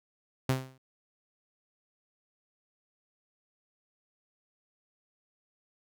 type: tone with exponential decay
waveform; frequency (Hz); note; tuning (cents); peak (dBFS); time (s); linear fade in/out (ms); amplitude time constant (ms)
sawtooth; 130.81; C3; 0; -19; 0.49-0.78; 5; 61
effects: none

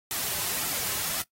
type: noise with flanger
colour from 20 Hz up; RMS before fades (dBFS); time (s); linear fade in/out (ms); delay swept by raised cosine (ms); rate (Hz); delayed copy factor
white; -30; 0.11-1.22; 0; 1.8 to 4.3; 1.8; -0.5
effects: noise-tail reverb RT60 0.1 s tail -18 dB re dry + AAC 48 kbps

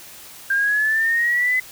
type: linear sweep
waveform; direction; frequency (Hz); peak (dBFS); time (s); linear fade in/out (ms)
sine; up; 1588 to 2030; -16; 0.5-1.6; 5
effects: white hiss -41 dBFS RMS until 1.71 s

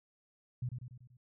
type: tone with echo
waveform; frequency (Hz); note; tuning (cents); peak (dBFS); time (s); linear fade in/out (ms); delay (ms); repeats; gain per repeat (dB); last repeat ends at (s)
sine; 123.8; B2; +5; -33; 0.62-0.69; 5; 96; 5; -5; 1.17
effects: none

